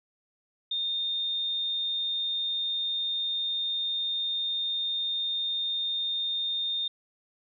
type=tone; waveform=sine; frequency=3646 Hz; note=A#7; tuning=39 cents flat; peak=-27 dBFS; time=0.71-6.88 s; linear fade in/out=5 ms; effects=none